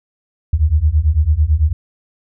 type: beating tone pair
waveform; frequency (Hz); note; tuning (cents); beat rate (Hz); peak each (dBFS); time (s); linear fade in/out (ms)
sine; 72.1 / 81.1; D2 / E2; -31 / -28; 9; -14 / -13; 0.53-1.73; 5
effects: none